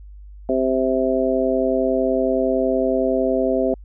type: harmonic tone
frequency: 130.81 Hz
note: C3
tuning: in tune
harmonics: 2 / 3 / 4 / 5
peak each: -22 / -22 / -22 / -22 dBFS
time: 0.49-3.74 s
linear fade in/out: 2 ms
effects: added 50 Hz sine -37 dBFS peak until 3.84 s